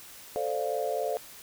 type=chord; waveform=sine; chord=D minor seventh; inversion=second; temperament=equal; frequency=440 / 523.3 / 587.3 / 698.5 Hz; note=A4 / C5 / D5 / F5; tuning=0 / 0 / 0 / 0 cents; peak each=-33 dBFS; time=0.36-1.17 s; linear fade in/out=0 ms; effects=white hiss -48 dBFS RMS until 1.42 s